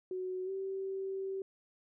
sine tone with pitch glide, 370 to 385.7 Hz, F#4 to G4, 0 to -28 cents, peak -35 dBFS, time 0.11-1.42 s, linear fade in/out 2 ms, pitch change +72 cents, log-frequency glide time 0.45-0.5 s, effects none

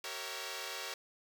5% pulse chord, G diminished seventh, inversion none, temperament equal with one note detuned, 384.6 / 466.2 / 554.4 / 659.3 Hz, G4 / Bb4 / Db5 / Fb5, -33 / 0 / 0 / 0 cents, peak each -35 / -33 / -33 / -36 dBFS, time 0.04-0.94 s, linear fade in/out 2 ms, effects none

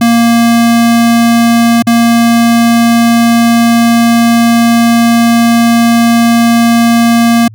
square tone with dropouts, 233.1 Hz, A#3, in tune, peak -5 dBFS, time 0.01-7.48 s, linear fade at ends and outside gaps 5 ms, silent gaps 1.824-1.869 s, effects added 109 Hz sine -29 dBFS peak until 7.54 s

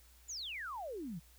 sine exponential sweep, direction down, 7280 to 148.7 Hz, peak -40 dBFS, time 0.28-1.2 s, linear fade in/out 20 ms, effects added 60 Hz sine -61 dBFS peak until 1.38 s + white hiss -65 dBFS RMS until 1.38 s

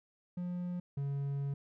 triangle tone pair in turn, 177.7 / 140.03 Hz, F3 / C#3, +30 / +18 cents, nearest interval major third, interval 412 cents, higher first, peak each -33 / -31 dBFS, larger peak second, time 0.37-0.8 / 0.97-1.54 s, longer second, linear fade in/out 5 ms, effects none

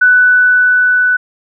sine tone with level ramp, 1491 Hz, F#6, 13 cents sharp, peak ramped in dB -4 to -8 dBFS, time 0.01-1.17 s, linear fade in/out 10 ms, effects none

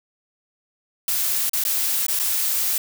blue noise with dropouts, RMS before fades -22 dBFS, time 1.08-2.78 s, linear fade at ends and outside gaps 2 ms, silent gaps 1.495-1.533 / 1.638-1.65 / 2.066-2.083 / 2.191-2.197 s, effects none

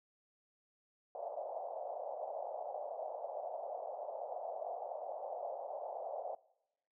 pink band-pass noise, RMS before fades -43 dBFS, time 1.15-6.35 s, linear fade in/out 2 ms, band 570 to 760 Hz, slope 48 dB/octave, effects noise-tail reverb RT60 0.9 s tail -23 dB re dry

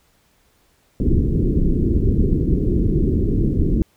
pink low-pass noise, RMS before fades -17 dBFS, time 1-3.82 s, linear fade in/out 2 ms, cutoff 400 Hz, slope 48 dB/octave, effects pink hiss -60 dBFS RMS until 3.96 s

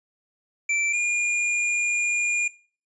square tone pair in turn, 2338 / 2419 Hz, D7 / D#7, -8 / -49 cents, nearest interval minor second, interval 59 cents, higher second, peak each -22 dBFS, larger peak neither, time 0.69-0.93 / 0.93-2.48 s, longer second, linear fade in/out 5 ms, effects noise-tail reverb RT60 0.4 s tail -20 dB re dry + resampled to 22050 Hz

